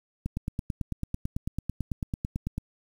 click train, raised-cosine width 5 ms, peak -17 dBFS, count 22, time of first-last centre 0.26-2.58 s, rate 9.05 Hz, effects 8-bit

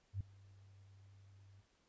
sine tone with ADSR envelope, 98 Hz, G2, in tune, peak -35 dBFS, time 0.13-1.62 s, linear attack 75 ms, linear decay 3 ms, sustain -24 dB, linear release 20 ms, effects pink hiss -75 dBFS RMS until 1.88 s + resampled to 16000 Hz

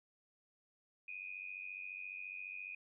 sine tone with amplitude modulation, 2477 Hz, D#7, 8 cents flat, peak -40 dBFS, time 1.08-2.75 s, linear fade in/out 5 ms, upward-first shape sine, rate 94.5 Hz, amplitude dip 85%, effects none

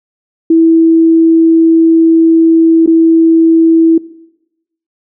sine tone with dropouts, 327.2 Hz, E4, 13 cents flat, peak -3 dBFS, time 0.5-3.98 s, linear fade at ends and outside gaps 5 ms, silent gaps 2.862-2.874 s, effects noise-tail reverb RT60 0.9 s tail -20 dB re dry

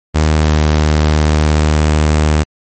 sawtooth tone with pitch glide, 77.5 to 76.43 Hz, D#2 to D#2, -6 to -30 cents, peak -5 dBFS, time 0.14-2.44 s, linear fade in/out 20 ms, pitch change -24 cents, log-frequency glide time 0.34-0.55 s, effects MP3 32 kbps

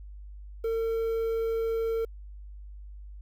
triangle tone with quantisation, 453.1 Hz, A#4, 49 cents flat, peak -24 dBFS, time 0.64-2.05 s, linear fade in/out 5 ms, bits 9, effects added 50 Hz sine -41 dBFS peak until 3.21 s

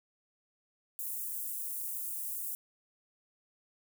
white high-pass noise, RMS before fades -38 dBFS, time 0.99-2.55 s, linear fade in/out 0 ms, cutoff 9300 Hz, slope 24 dB/octave, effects none

